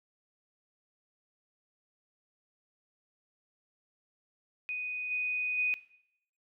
sine tone with level steps, 2489 Hz, D#7, in tune, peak -33 / -29 / -26 dBFS, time 4.69-5.74 s, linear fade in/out 0 ms, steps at 5.1 / 5.57 s, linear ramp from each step 20 ms, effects noise-tail reverb RT60 0.7 s tail -17 dB re dry

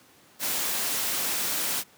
white noise, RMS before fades -28 dBFS, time 0.39-1.84 s, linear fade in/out 50 ms, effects pink hiss -56 dBFS RMS until 1.97 s + high-pass 150 Hz 12 dB/octave

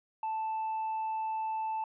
sine tone with hard clipping, 880 Hz, A5, in tune, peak -32 dBFS, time 0.23-1.84 s, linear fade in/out 2 ms, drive 2 dB, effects resampled to 8000 Hz

